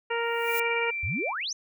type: harmonic tone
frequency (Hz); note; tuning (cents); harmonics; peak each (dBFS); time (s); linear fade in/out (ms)
466.2; A#4; 0; 1 / 2 / 3 / 4 / 5 / 6; -29 / -32 / -34 / -35 / -36 / -37; 0.1-0.91; 10
type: noise with exponential growth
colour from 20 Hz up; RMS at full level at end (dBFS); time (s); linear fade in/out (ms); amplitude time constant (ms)
violet; -31; 0.19-0.6; 5; 87
type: tone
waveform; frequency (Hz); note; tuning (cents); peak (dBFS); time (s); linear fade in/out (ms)
sine; 2349; D7; 0; -29; 0.43-1.34; 50
type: exponential sweep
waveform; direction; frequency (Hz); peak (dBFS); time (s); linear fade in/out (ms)
sine; up; 70.1 to 6520; -29; 1.03-1.53; 5
effects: none